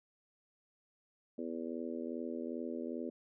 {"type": "harmonic tone", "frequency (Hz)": 82.5, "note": "E2", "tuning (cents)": 2, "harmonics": [3, 4, 5, 6, 7], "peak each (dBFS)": [-41, -43, -45, -47, -48], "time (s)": [1.38, 3.1], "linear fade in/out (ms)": 5, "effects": []}